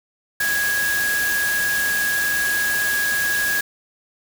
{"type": "tone in noise", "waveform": "sine", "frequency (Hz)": 1655, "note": "G#6", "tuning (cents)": -6, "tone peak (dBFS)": -19, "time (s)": [0.4, 3.61], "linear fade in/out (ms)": 5, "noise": "white", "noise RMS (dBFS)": -26, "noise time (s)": [0.4, 3.61], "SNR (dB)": 4, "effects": []}